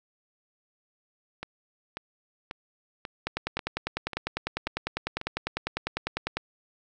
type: two click trains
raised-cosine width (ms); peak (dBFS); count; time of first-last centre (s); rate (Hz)
0.3; -12 / -19; 32 / 8; 3.27-6.37 / 1.43-5.214; 10 / 1.85
effects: none